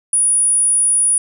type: tone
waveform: sine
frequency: 9720 Hz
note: D#9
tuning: 42 cents flat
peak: -11 dBFS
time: 0.13-1.18 s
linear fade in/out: 2 ms
effects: none